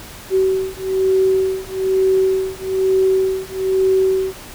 sine beating tone pair, 379.2 / 380.3 Hz, F#4 / F#4, +43 / +48 cents, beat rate 1.1 Hz, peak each -17 dBFS, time 0.3-4.34 s, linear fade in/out 50 ms, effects pink hiss -36 dBFS RMS until 4.54 s

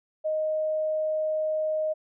sine tone, 622.3 Hz, D#5, in tune, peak -24 dBFS, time 0.24-1.94 s, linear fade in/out 20 ms, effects none

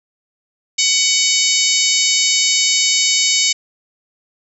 harmonic tone, 748 Hz, F#5, 19 cents sharp, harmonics 3 / 4 / 5 / 6 / 7 / 8 / 9 / 10, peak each -21 / -21 / -21 / -21 / -21 / -21 / -21 / -21 dBFS, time 0.78-3.53 s, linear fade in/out 10 ms, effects none

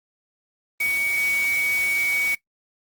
sine tone in noise, 2249 Hz, C#7, 24 cents sharp, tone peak -20 dBFS, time 0.8-2.35 s, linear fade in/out 5 ms, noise white, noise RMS -33 dBFS, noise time 0.8-2.35 s, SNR +10 dB, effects noise-tail reverb RT60 0.1 s tail -19 dB re dry + Opus 24 kbps

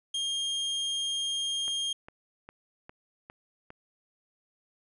40% pulse tone, 3220 Hz, G7, 46 cents sharp, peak -28 dBFS, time 0.14-1.93 s, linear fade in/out 5 ms
click train, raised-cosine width 0.5 ms, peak -30 dBFS, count 6, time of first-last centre 1.68-3.704 s, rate 2.47 Hz
effects resampled to 24000 Hz

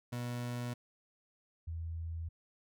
30% pulse / sine tone pair in turn, 121.6 / 82.38 Hz, B2 / E2, -26 / -1 cents, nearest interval perfect fifth, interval 675 cents, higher first, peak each -34 / -37 dBFS, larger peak first, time 0.12-0.74 / 1.67-2.29 s, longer neither, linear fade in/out 10 ms, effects none

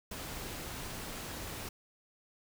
pink noise, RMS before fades -42 dBFS, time 0.11-1.69 s, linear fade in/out 5 ms, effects none

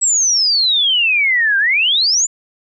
sine exponential two-way sweep, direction down then up, 7902 to 1563 to 7270 Hz, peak -11 dBFS, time 0.01-2.27 s, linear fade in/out 20 ms, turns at 1.58 s, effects none

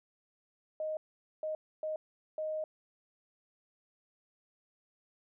sine tone bursts at uneven times, 622.3 Hz, D#5, in tune, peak -33 dBFS, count 4, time 0.8-0.97 / 1.43-1.55 / 1.83-1.96 / 2.38-2.64 s, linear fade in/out 2 ms, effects none

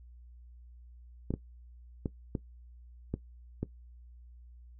clicks, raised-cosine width 3 ms, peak -19 dBFS, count 6, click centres 1.306 / 1.339 / 2.058 / 2.352 / 3.14 / 3.63 s, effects noise-tail reverb RT60 0.1 s tail -17 dB re dry + added 60 Hz sine -50 dBFS peak until 4.79 s

